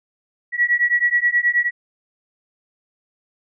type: beating tone pair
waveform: sine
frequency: 1925 / 1934.4 Hz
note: B6 / B6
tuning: -45 / -36 cents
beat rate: 9.4 Hz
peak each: -18 dBFS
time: 0.52-1.71 s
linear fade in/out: 50 ms
effects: none